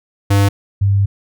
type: tone pair in turn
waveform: square / sine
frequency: 100 / 99.25 Hz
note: G2 / G2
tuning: +35 / +22 cents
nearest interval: unison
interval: 13 cents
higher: first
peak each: -10 dBFS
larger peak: neither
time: 0.3-0.49 / 0.81-1.06 s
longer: second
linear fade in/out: 10 ms
effects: none